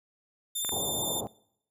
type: tone with vibrato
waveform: 10% pulse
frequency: 3575 Hz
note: A7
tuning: 27 cents sharp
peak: -23 dBFS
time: 0.55-1.21 s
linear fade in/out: 10 ms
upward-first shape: triangle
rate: 15 Hz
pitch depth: 17 cents each way
type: clicks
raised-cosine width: 0.5 ms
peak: -23 / -22 dBFS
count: 2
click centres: 0.648 / 0.692 s
type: low-pass noise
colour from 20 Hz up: white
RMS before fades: -36 dBFS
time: 0.72-1.27 s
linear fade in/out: 0 ms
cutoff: 900 Hz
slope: 48 dB/octave
effects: noise-tail reverb RT60 0.7 s tail -22 dB re dry + high-pass 80 Hz 12 dB/octave